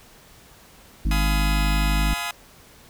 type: harmonic tone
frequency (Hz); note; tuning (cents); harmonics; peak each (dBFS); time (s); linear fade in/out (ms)
51.91; G#1; 0; 1 / 3 / 4 / 5 / 6; -19 / -29 / -31 / -33 / -35; 1.05-2.14; 5
type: chord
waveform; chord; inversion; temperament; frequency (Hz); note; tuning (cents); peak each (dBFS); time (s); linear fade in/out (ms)
15% pulse; F half-diminished seventh; none; just; 698.5 / 838.1 / 1005.8 / 1257.2; F5 / Ab5 / Cb6 / Eb6; 0 / +16 / +31 / +18; -26; 1.11-2.31; 2
effects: pink hiss -50 dBFS RMS until 2.89 s